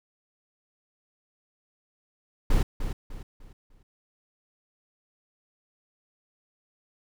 brown noise with echo, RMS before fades -20 dBFS, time 2.5-2.63 s, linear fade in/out 5 ms, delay 300 ms, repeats 4, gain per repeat -9 dB, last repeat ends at 3.83 s, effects none

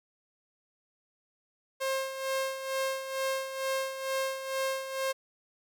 sawtooth tone with tremolo, 533 Hz, C5, 32 cents sharp, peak -24 dBFS, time 1.8-5.13 s, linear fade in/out 20 ms, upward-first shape sine, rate 2.2 Hz, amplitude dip 65%, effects none

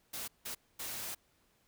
white noise bursts at uneven times, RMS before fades -41 dBFS, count 3, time 0.13-0.28 / 0.45-0.55 / 0.79-1.15 s, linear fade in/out 10 ms, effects pink hiss -72 dBFS RMS until 1.67 s

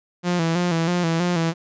sawtooth tone with vibrato, 170.7 Hz, F3, 39 cents flat, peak -15 dBFS, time 0.23-1.54 s, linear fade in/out 50 ms, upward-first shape square, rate 3.1 Hz, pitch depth 62 cents each way, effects resampled to 16000 Hz

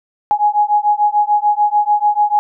sine beating tone pair, 830.6 / 837.4 Hz, G#5 / G#5, 0 / +14 cents, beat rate 6.8 Hz, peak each -14 dBFS, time 0.31-2.39 s, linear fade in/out 0 ms, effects none

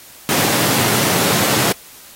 pink high-pass noise, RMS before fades -17 dBFS, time 0.29-1.72 s, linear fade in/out 0 ms, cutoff 110 Hz, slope 48 dB/octave, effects white hiss -41 dBFS RMS until 2.15 s + AAC 48 kbps

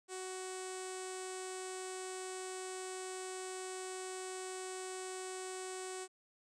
sawtooth tone with low-pass filter, 372.9 Hz, F#4, 14 cents sharp, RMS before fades -44 dBFS, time 0.08-6.08 s, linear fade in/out 50 ms, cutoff 8200 Hz, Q 6.3, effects none

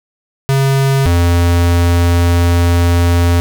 square tone pair in turn, 136 / 86.37 Hz, C#3 / F2, -33 / -19 cents, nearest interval minor sixth, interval 786 cents, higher first, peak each -10 / -9 dBFS, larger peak second, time 0.49-1.06 / 1.06-3.4 s, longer second, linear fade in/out 0 ms, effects 8-bit

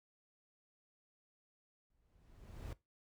brown noise with exponential growth, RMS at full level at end -42 dBFS, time 1.9-2.73 s, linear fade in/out 2 ms, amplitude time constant 180 ms, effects noise-tail reverb RT60 0.2 s tail -18 dB re dry

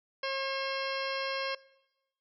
harmonic tone with a mistuned harmonic, 539 Hz, C#5, 49 cents flat, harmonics 1 / 2 / 3 / 4 / 5 / 6 / 8 / 9 / 10, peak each -35 / -38 / -40 / -41 / -42 / -43 / -44 / -45 / -45 dBFS, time 0.23-1.55 s, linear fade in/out 5 ms, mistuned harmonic 8, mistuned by -57 cents, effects noise-tail reverb RT60 1.0 s tail -22 dB re dry

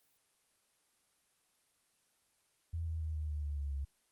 sine tone with pitch steps, 82.8 / 80.68 / 78.61 / 76.59 / 74.62 / 72.71 / 70.84 / 69.03 Hz, E2 / E2 / D#2 / D#2 / D2 / D2 / C#2 / C#2, +8 / -37 / +18 / -27 / +28 / -17 / +38 / -7 cents, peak -35 dBFS, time 2.73-3.85 s, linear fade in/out 10 ms, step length 140 ms, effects white hiss -74 dBFS RMS until 4.11 s + Opus 24 kbps

